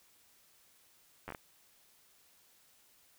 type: slowing click train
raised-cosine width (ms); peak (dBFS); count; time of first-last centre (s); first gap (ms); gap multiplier
0.5; -27; 5; 1.28-1.348; 10; 1.37
effects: white hiss -66 dBFS RMS until 3.18 s